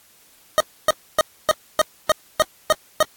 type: tone bursts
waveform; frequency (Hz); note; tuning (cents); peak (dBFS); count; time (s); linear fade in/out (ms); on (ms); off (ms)
25% pulse; 622.3; D#5; 0; -8; 9; 0.58-3.027; 0; 23; 280
effects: white hiss -53 dBFS RMS until 3.16 s + AAC 64 kbps